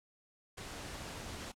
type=noise; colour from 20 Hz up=pink; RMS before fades=-45 dBFS; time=0.57-1.52 s; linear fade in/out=10 ms; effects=low-pass 9000 Hz 12 dB/octave + AAC 64 kbps